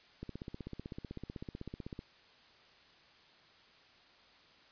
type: click train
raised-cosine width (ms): 3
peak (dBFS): -29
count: 29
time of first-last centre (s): 0.23-1.991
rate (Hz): 15.9
effects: white hiss -62 dBFS RMS until 4.71 s + resampled to 11025 Hz